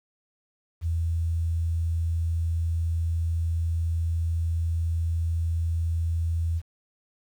sine tone, 83 Hz, E2, 12 cents sharp, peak -23 dBFS, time 0.81-6.62 s, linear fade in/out 50 ms, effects 9-bit

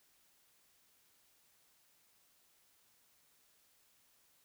silence, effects white hiss -71 dBFS RMS until 4.44 s

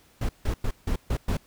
brown noise bursts at uneven times, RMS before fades -25 dBFS, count 6, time 0.21-0.29 / 0.45-0.54 / 0.64-0.71 / 0.87-0.96 / 1.1-1.17 / 1.28-1.37 s, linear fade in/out 5 ms, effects pink hiss -59 dBFS RMS until 1.46 s

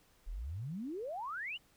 sine exponential sweep, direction up, 34.65 to 3070 Hz, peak -38 dBFS, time 0.26-1.58 s, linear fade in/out 20 ms, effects pink hiss -68 dBFS RMS until 1.76 s

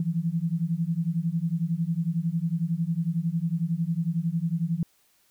sine beating tone pair, 161.3 / 172.3 Hz, E3 / F3, -37 / -23 cents, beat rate 11 Hz, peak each -27 dBFS, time 0-4.83 s, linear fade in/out 2 ms, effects white hiss -65 dBFS RMS until 5.3 s

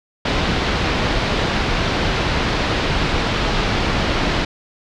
pink low-pass noise, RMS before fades -19 dBFS, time 0.25-4.45 s, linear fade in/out 5 ms, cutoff 4500 Hz, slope 24 dB/octave, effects none

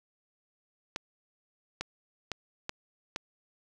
clicks, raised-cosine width 0.2 ms, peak -16 dBFS, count 5, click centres 0.961 / 1.81 / 2.317 / 2.694 / 3.161 s, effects none

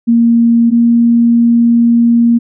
sine tone pair in turn, 233.1 / 234.6 Hz, A#3 / A#3, 0 / +11 cents, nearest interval unison, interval 11 cents, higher second, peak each -5 dBFS, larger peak neither, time 0.07-0.71 / 0.71-2.39 s, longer second, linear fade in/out 20 ms, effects none

